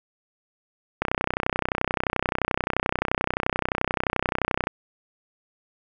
click train, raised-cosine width 0.5 ms, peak -7 dBFS, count 116, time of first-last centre 1.02-4.671 s, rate 31.5 Hz, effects none

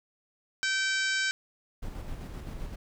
harmonic tone, 773 Hz, G5, 24 cents flat, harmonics 2 / 3 / 4 / 5 / 6 / 7 / 8 / 9 / 10, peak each -28 / -35 / -37 / -38 / -38 / -38 / -43 / -41 / -42 dBFS, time 0.63-1.31 s, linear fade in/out 0 ms
brown noise with tremolo, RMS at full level -37 dBFS, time 1.82-2.76 s, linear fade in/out 10 ms, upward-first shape square, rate 7.7 Hz, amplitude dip 30%
effects none

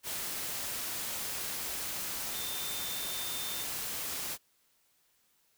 sine tone in noise, 3592 Hz, A7, 35 cents sharp, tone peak -41 dBFS, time 2.32-3.66 s, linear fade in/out 50 ms, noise white, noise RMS -37 dBFS, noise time 0.03-4.38 s, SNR -7 dB, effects white hiss -71 dBFS RMS until 5.57 s

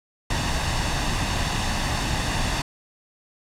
pink noise with comb filter, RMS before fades -24 dBFS, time 0.3-2.62 s, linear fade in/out 5 ms, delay 1.1 ms, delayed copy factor +0.5, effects low-pass 7000 Hz 12 dB/octave

